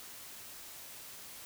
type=silence; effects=white hiss -49 dBFS RMS until 1.45 s